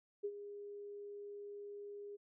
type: tone with ADSR envelope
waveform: sine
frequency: 408.2 Hz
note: G#4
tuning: 30 cents flat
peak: -35 dBFS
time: 0.23-2.17 s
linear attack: 19 ms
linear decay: 59 ms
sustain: -11 dB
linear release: 20 ms
effects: none